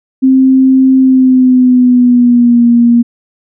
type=tone with pitch glide; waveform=sine; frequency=262.9 to 236.9 Hz; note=C4 to A#3; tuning=+8 to +28 cents; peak=-3 dBFS; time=0.22-3.03 s; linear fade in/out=20 ms; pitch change=-180 cents; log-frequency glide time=0.98-2.65 s; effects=none